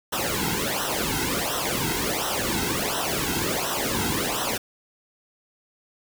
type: noise with flanger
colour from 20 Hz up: pink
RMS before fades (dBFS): -26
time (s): 0.12-4.58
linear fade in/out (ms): 10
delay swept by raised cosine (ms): 0.43 to 1.73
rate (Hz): 1.4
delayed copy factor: -0.9
effects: none